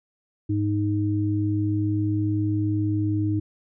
sine tone pair together, 103.82 / 311.1 Hz, G#2 / D#4, 0 / 0 cents, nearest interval octave + perfect fifth, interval 1900 cents, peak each -23 / -24 dBFS, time 0.49-3.4 s, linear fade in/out 10 ms, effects none

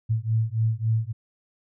sine beating tone pair, 110 / 113.6 Hz, A2 / A#2, 0 / -44 cents, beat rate 3.6 Hz, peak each -24 dBFS, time 0.09-1.13 s, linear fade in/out 20 ms, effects none

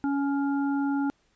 harmonic tone, 280 Hz, C#4, 18 cents sharp, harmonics 1 / 3 / 5, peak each -24 / -34 / -38 dBFS, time 0.04-1.1 s, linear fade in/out 0 ms, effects pink hiss -68 dBFS RMS until 1.35 s + resampled to 16000 Hz

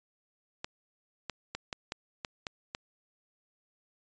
clicks, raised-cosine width 0.2 ms, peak -18 dBFS, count 8, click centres 0.645 / 1.297 / 1.55 / 1.728 / 1.921 / 2.248 / 2.468 / 2.749 s, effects resampled to 16000 Hz

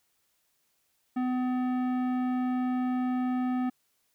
sine tone with tanh clipping, 252.3 Hz, B3, 37 cents sharp, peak -28 dBFS, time 1.16-3.7 s, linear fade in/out 10 ms, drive 14 dB, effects white hiss -73 dBFS RMS until 4.14 s

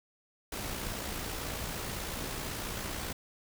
pink noise with amplitude modulation, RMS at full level -36 dBFS, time 0.52-3.13 s, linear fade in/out 5 ms, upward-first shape sine, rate 58.2 Hz, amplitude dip 35%, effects none

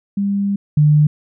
sine tone pair in turn, 200 / 149.83 Hz, G3 / D3, +35 / +35 cents, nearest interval perfect fourth, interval 500 cents, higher first, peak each -15 / -8 dBFS, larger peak second, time 0.17-0.56 / 0.77-1.07 s, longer first, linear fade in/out 5 ms, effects none

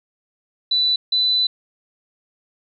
sine tone pair in turn, 3977 / 3996 Hz, B7 / B7, +11 / +20 cents, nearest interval unison, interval 9 cents, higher second, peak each -15 dBFS, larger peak neither, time 0.71-0.96 / 1.12-1.47 s, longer second, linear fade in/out 5 ms, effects none

